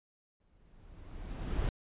brown noise with exponential growth, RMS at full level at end -29 dBFS, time 0.4-1.69 s, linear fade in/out 2 ms, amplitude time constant 280 ms, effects resampled to 8000 Hz

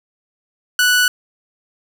sawtooth tone, 1480 Hz, F#6, in tune, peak -8 dBFS, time 0.79-1.08 s, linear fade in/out 2 ms, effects none

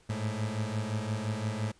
30% pulse beating tone pair, 105.1 / 110.9 Hz, G#2 / A2, +21 / +14 cents, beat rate 5.8 Hz, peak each -31 dBFS, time 0.09-1.72 s, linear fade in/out 10 ms, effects pink hiss -63 dBFS RMS until 1.79 s + resampled to 22050 Hz

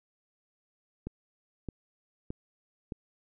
click train, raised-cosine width 3 ms, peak -23 dBFS, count 4, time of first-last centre 1.07-2.922 s, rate 1.62 Hz, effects none

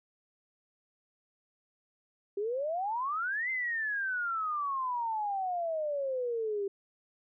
sine exponential two-way sweep, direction up then down, 390 to 2093 to 390 Hz, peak -30 dBFS, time 2.37-6.68 s, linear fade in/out 5 ms, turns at 3.5 s, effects none

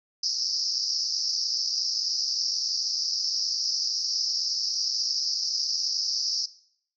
white band-pass noise, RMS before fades -28 dBFS, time 0.23-6.46 s, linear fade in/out 5 ms, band 4800 to 5500 Hz, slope 96 dB/octave, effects noise-tail reverb RT60 0.6 s tail -17 dB re dry

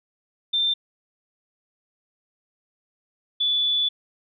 sine tone pair in turn, 3577 / 3461 Hz, A7 / A7, +28 / -29 cents, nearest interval minor second, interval 57 cents, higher first, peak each -19 dBFS, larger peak neither, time 0.53-0.74 / 3.4-3.89 s, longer second, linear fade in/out 10 ms, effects none

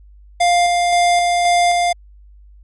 square tone with tremolo, 701 Hz, F5, 6 cents sharp, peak -12 dBFS, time 0.4-1.93 s, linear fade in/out 10 ms, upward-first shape square, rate 1.9 Hz, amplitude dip 25%, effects added 50 Hz sine -41 dBFS peak until 2.63 s + resampled to 24000 Hz

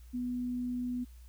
sine tone, 246.9 Hz, B3, in tune, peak -32 dBFS, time 0.13-1.05 s, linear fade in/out 20 ms, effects added 60 Hz sine -49 dBFS peak until 1.28 s + white hiss -66 dBFS RMS until 1.28 s

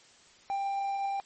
triangle tone, 791 Hz, G5, 15 cents sharp, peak -27 dBFS, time 0.5-1.2 s, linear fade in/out 0 ms, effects white hiss -58 dBFS RMS until 1.25 s + MP3 32 kbps

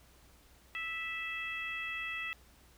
harmonic tone, 657 Hz, E5, 6 cents flat, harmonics 2 / 3 / 4 / 5, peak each -46 / -40 / -39 / -48 dBFS, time 0.75-2.33 s, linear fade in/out 0 ms, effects added 61 Hz sine -63 dBFS peak until 2.77 s + pink hiss -63 dBFS RMS until 2.77 s

